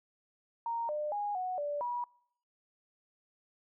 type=tone with pitch steps; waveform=sine; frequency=929 / 600 / 823 / 737 / 583 / 968 Hz; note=A#5 / D5 / G#5 / F#5 / D5 / B5; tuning=-6 / +37 / -16 / -7 / -13 / -35 cents; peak=-32 dBFS; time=0.66-2.04 s; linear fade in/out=2 ms; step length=230 ms; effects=noise-tail reverb RT60 0.6 s tail -24 dB re dry